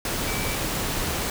sine tone in noise, 2306 Hz, D7, 32 cents flat, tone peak -34 dBFS, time 0.27-0.55 s, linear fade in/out 2 ms, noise pink, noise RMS -27 dBFS, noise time 0.05-1.3 s, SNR -10 dB, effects none

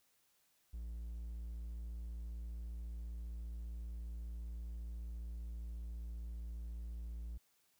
triangle tone, 57.4 Hz, A#1, 26 cents flat, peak -40 dBFS, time 0.73-7.38 s, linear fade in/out 10 ms, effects white hiss -75 dBFS RMS until 7.79 s

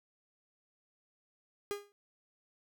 45% pulse tone with exponential decay, 407.7 Hz, G#4, 32 cents flat, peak -31 dBFS, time 1.71-1.92 s, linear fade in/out 0 ms, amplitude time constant 44 ms, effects none

